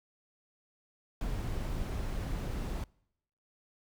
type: noise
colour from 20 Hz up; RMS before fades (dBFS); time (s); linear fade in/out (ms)
brown; -35; 1.21-2.84; 2
effects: noise-tail reverb RT60 0.8 s tail -26 dB re dry